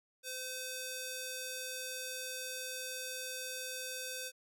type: tone with band-pass filter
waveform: square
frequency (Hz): 513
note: C5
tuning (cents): -34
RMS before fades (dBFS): -42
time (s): 0.23-4.32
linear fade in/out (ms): 50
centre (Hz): 8400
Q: 0.54
effects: none